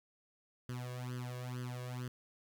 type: tone with flanger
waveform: sawtooth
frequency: 124.5 Hz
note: B2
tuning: 14 cents sharp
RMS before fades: -42 dBFS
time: 0.69-2.08 s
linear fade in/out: 0 ms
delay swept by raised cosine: 0.63 to 1.83 ms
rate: 2.2 Hz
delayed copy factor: +0.95
effects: none